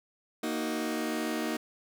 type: chord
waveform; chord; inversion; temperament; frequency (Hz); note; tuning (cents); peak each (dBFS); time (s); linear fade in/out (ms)
sawtooth; D# minor; second; just; 233.3 / 311.1 / 373.4; A#3 / D#4 / F#4; +2 / 0 / +16; -30 / -29 / -34; 0.43-1.57; 5
effects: none